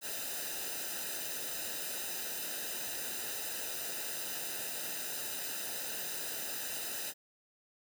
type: noise with comb filter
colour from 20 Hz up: white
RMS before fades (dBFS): -39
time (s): 0.01-7.14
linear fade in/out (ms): 50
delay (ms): 0.9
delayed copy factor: -0.75
effects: none